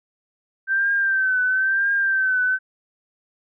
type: tone with vibrato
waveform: sine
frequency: 1555 Hz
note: G6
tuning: 14 cents flat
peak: -17 dBFS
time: 0.67-2.59 s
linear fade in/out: 50 ms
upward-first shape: triangle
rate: 1 Hz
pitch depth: 68 cents each way
effects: none